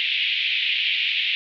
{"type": "band-pass noise", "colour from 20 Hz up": "pink", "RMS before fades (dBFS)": -23, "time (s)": [0, 1.35], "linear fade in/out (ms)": 0, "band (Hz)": [2300, 3500], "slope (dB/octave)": 48, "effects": []}